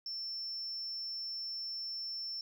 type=tone; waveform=sine; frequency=5380 Hz; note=E8; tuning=34 cents sharp; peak=-36 dBFS; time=0.06-2.41 s; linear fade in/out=2 ms; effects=tanh soft clip ceiling -35 dBFS + 13-bit